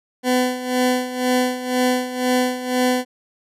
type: tone with tremolo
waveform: 20% pulse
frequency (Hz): 251.7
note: B3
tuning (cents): +33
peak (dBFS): -10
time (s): 0.23-3.05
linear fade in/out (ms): 50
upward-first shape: sine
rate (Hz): 2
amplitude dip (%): 75
effects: resampled to 32000 Hz